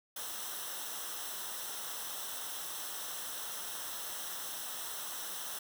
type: noise with comb filter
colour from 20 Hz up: white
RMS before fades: -41 dBFS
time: 0.16-5.59 s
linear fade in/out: 5 ms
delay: 0.43 ms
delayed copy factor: -0.7
effects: none